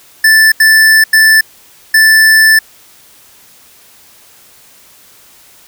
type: tone bursts at uneven times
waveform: square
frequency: 1760 Hz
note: A6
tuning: in tune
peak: -4 dBFS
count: 4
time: 0.24-0.52 / 0.6-1.04 / 1.13-1.41 / 1.94-2.59 s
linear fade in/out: 5 ms
effects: white hiss -42 dBFS RMS until 5.67 s